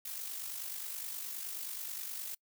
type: noise with amplitude modulation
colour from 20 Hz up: blue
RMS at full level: -39 dBFS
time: 0.05-2.35 s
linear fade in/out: 5 ms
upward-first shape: sine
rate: 49.5 Hz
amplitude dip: 50%
effects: noise-tail reverb RT60 0.1 s tail -26 dB re dry